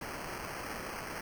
white noise with sample-and-hold, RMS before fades -41 dBFS, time 0.01-1.21 s, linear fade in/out 5 ms, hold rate 3675 Hz, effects none

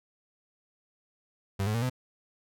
35% pulse tone with pitch steps, 98 / 106.87 / 116.54 / 127.09 Hz, G2 / A2 / A#2 / C3, 0 / -50 / 0 / -50 cents, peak -25 dBFS, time 1.59-1.898 s, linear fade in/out 10 ms, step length 77 ms, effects none

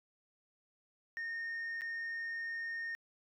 sine tone with dropouts, 1837 Hz, A#6, 26 cents flat, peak -35 dBFS, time 1.17-2.95 s, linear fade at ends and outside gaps 0 ms, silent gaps 1.81-1.818 s, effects tanh soft clip ceiling -36 dBFS

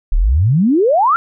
sine exponential sweep, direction up, 31.36 to 1396.9 Hz, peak -9 dBFS, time 0.12-1.16 s, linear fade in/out 0 ms, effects none

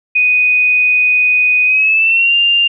sine tone with pitch glide, 2489 to 2794 Hz, D#7 to F7, 0 to 0 cents, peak -8 dBFS, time 0.15-2.68 s, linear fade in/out 10 ms, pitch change +200 cents, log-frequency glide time 1.65-2.35 s, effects none

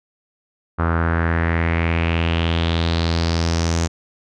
sawtooth tone with low-pass filter sweep, 83.3 Hz, E2, 19 cents sharp, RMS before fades -19 dBFS, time 0.78-3.88 s, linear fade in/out 20 ms, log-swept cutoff 1300 to 6600 Hz, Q 3.9, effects none

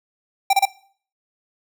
square tone bursts, 784 Hz, G5, in tune, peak -13 dBFS, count 3, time 0.5-0.654 s, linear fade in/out 5 ms, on 32 ms, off 29 ms, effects noise-tail reverb RT60 0.5 s tail -20 dB re dry

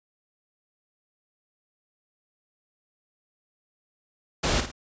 pink noise with echo, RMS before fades -24 dBFS, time 4.43-4.61 s, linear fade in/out 10 ms, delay 53 ms, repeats 2, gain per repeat -8 dB, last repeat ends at 4.716 s, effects resampled to 16000 Hz

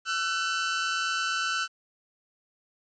sawtooth tone pair together, 1339 / 1507.6 Hz, E6 / F#6, +27 / +32 cents, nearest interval major second, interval 205 cents, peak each -26 / -25 dBFS, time 0.05-1.68 s, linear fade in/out 50 ms, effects resampled to 16000 Hz + 10-bit

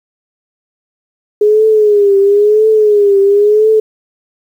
sine tone with vibrato, 415.3 Hz, G#4, in tune, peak -5 dBFS, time 1.41-3.8 s, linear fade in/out 5 ms, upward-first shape triangle, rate 0.98 Hz, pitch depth 100 cents each way, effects 7-bit

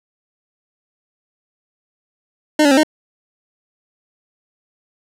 25% pulse tone with pitch steps, 304.4 / 285.4 / 266 / 308.3 Hz, D#4 / D4 / C4 / D#4, -38 / -49 / +29 / -16 cents, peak -6 dBFS, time 2.59-2.834 s, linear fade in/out 5 ms, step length 61 ms, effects low-pass 10000 Hz 12 dB/octave

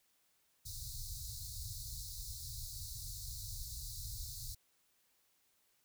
pink band-stop noise, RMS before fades -45 dBFS, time 0.65-4.55 s, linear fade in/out 10 ms, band 130 to 3900 Hz, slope 96 dB/octave, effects white hiss -75 dBFS RMS until 5.84 s

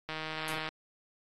click train, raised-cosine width 0.3 ms, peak -21 dBFS, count 95, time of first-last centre 0.09-0.689 s, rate 157 Hz
violet noise with exponential decay, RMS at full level -34 dBFS, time 0.48-0.64 s, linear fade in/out 1 ms, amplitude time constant 34 ms
effects AAC 32 kbps

